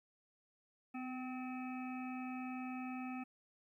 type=harmonic tone with a mistuned harmonic; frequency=256.8 Hz; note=C4; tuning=32 cents flat; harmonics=1 / 3 / 5 / 7 / 9 / 10; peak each=-42 / -49 / -53 / -61 / -58 / -53 dBFS; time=0.94-3.24 s; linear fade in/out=10 ms; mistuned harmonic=1; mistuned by=-20 cents; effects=13-bit